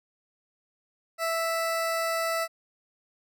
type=tone; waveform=20% pulse; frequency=659.3 Hz; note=E5; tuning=in tune; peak=-21 dBFS; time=1.18-2.48 s; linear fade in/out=50 ms; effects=none